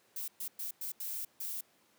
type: noise bursts at uneven times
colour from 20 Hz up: violet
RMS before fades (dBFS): -39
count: 6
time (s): 0.16-0.28 / 0.4-0.48 / 0.59-0.71 / 0.81-0.92 / 1-1.25 / 1.4-1.61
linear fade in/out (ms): 5
effects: pink hiss -68 dBFS RMS until 1.98 s + high-pass 200 Hz 12 dB/octave